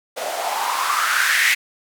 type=noise with band-pass filter sweep; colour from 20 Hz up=blue; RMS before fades=-20 dBFS; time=0.16-1.55 s; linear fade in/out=20 ms; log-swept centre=570 to 2100 Hz; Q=5.3; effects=none